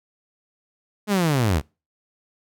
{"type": "linear sweep", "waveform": "sawtooth", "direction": "down", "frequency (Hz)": [214.9, 65.41], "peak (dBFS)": -14, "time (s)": [1.07, 1.62], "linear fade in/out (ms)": 50, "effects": ["noise-tail reverb RT60 0.3 s tail -26 dB re dry"]}